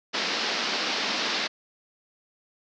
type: band-pass noise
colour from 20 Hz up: white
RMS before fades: -28 dBFS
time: 0.13-1.48 s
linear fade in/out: 20 ms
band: 190 to 5300 Hz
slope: 48 dB/octave
effects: none